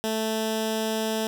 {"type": "tone with notch filter", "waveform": "10% pulse", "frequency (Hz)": 220, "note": "A3", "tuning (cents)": 0, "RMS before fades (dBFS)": -27, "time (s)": [0.04, 1.27], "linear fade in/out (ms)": 0, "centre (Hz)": 1200, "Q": 1.3, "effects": []}